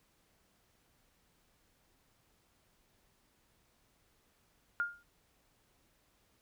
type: tone with exponential decay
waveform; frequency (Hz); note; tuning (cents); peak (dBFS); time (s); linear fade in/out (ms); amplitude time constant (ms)
sine; 1413; F6; +20; -27; 4.8-5.03; 0; 50
effects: pink hiss -72 dBFS RMS until 6.41 s